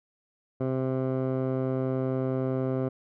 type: tone with low-pass filter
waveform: 15% pulse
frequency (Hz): 130.81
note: C3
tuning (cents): 0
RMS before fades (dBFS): -28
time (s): 0.6-2.89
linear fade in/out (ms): 10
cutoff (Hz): 770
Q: 1.1
effects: none